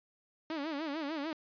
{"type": "tone with vibrato", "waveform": "sawtooth", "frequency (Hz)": 301.6, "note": "D4", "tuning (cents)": 46, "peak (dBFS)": -31, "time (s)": [0.5, 1.33], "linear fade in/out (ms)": 2, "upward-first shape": "sine", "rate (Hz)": 6.7, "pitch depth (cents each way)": 150, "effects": ["resampled to 11025 Hz"]}